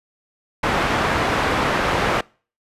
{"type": "low-pass noise", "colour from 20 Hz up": "white", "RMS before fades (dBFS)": -20, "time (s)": [0.63, 2.21], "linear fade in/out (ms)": 5, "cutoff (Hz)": 1500, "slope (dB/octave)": 12, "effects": ["noise-tail reverb RT60 0.4 s tail -25 dB re dry", "resampled to 32000 Hz"]}